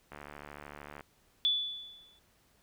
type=click train; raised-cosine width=0.5 ms; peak=-30 dBFS; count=66; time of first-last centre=0.12-1.008 s; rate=73.2 Hz
type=tone with exponential decay; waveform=sine; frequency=3459 Hz; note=A7; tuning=30 cents flat; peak=-23 dBFS; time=1.45-2.19 s; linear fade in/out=0 ms; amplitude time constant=160 ms
effects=pink hiss -68 dBFS RMS until 2.62 s